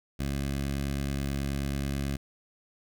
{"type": "tone with notch filter", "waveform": "15% pulse", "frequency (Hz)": 69.3, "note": "C#2", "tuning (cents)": 0, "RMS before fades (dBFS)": -31, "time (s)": [0.19, 2.17], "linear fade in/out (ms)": 10, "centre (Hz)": 900, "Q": 1.1, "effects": []}